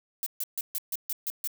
violet noise bursts, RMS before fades -31 dBFS, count 8, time 0.23-1.474 s, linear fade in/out 0 ms, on 33 ms, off 140 ms, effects none

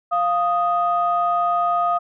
sine tone pair together, 698.5 / 1244.5 Hz, F5 / D#6, 0 / 0 cents, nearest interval minor seventh, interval 1000 cents, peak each -19 / -19 dBFS, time 0.11-1.99 s, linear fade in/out 20 ms, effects tanh soft clip ceiling -9 dBFS

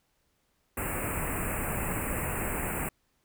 pink band-stop noise, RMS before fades -32 dBFS, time 0.77-2.89 s, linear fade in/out 5 ms, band 2700 to 7600 Hz, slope 96 dB/octave, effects pink hiss -73 dBFS RMS until 3.24 s

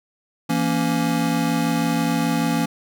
square chord, A# diminished, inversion second, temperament just, 167.82 / 233.1 / 279.7 Hz, E3 / A#3 / C#4, +31 / 0 / +16 cents, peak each -24 dBFS, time 0.49-2.66 s, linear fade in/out 10 ms, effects none

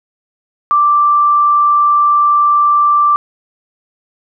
sine tone, 1174.7 Hz, D6, in tune, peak -7 dBFS, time 0.71-3.16 s, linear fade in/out 0 ms, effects none

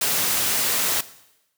white noise, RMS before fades -22 dBFS, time 0.01-1.01 s, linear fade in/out 5 ms, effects noise-tail reverb RT60 0.9 s tail -17 dB re dry + high-pass 100 Hz 12 dB/octave

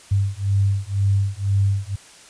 sine beating tone pair, 98 / 100 Hz, G2 / G2, 0 / +35 cents, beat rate 2 Hz, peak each -20 / -20 dBFS, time 0.11-1.96 s, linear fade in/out 10 ms, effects white hiss -46 dBFS RMS until 2.29 s + resampled to 22050 Hz

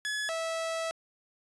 sawtooth tone pair in turn, 1700 / 653.9 Hz, G#6 / E5, +40 / -14 cents, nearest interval octave + perfect fourth, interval 1654 cents, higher first, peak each -27 dBFS, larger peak neither, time 0.05-0.29 / 0.29-0.91 s, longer second, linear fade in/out 0 ms, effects resampled to 22050 Hz

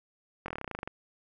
slowing click train, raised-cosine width 0.5 ms, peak -21 dBFS, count 14, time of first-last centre 0.46-0.875 s, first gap 22 ms, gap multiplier 1.06, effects none

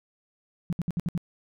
sine tone bursts, 171.8 Hz, F3, 28 cents flat, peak -24 dBFS, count 6, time 0.7-1.177 s, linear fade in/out 0 ms, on 27 ms, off 63 ms, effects none

